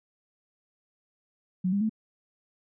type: tone with pitch steps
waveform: sine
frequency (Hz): 184 / 200.7 / 218.8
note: F#3 / G3 / A3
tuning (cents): -9 / +41 / -9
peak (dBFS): -23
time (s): 1.64-1.895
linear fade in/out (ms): 10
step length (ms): 85
effects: none